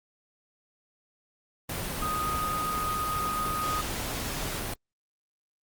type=tone in noise; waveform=sine; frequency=1244.5 Hz; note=D#6; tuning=in tune; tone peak=-28 dBFS; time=2.02-3.81 s; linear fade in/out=5 ms; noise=pink; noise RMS=-33 dBFS; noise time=1.69-4.74 s; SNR=+2 dB; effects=Opus 32 kbps